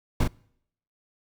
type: noise with echo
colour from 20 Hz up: brown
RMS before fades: -21 dBFS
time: 0.2-0.24 s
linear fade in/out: 5 ms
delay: 38 ms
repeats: 1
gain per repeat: -4 dB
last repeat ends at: 0.278 s
effects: noise-tail reverb RT60 0.7 s tail -25 dB re dry